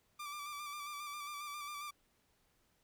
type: tone with vibrato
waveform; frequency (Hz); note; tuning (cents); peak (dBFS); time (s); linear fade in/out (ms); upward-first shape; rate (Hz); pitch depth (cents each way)
sawtooth; 1174.7; D6; 0; -39; 0.19-1.91; 10; square; 7.4; 30
effects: pink hiss -75 dBFS RMS until 2.83 s